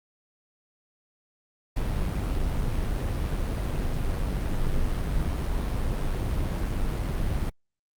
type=noise with amplitude modulation; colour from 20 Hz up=brown; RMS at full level=-25 dBFS; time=1.76-7.5 s; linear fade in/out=10 ms; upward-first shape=sine; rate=96.7 Hz; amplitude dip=30%; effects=Opus 48 kbps